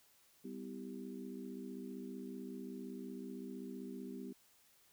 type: harmonic tone with a mistuned harmonic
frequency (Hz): 65.41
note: C2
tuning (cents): 0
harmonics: 3 / 4 / 5 / 6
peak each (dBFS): -49 / -47 / -53 / -51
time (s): 0.44-4.33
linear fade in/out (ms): 10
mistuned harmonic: 4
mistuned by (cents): -66
effects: white hiss -69 dBFS RMS until 4.92 s